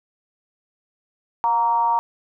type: tone with frequency modulation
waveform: sine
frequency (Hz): 932.3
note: A#5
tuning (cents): 0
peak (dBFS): -16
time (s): 1.44-1.99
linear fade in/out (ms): 0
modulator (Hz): 217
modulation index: 0.52
effects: none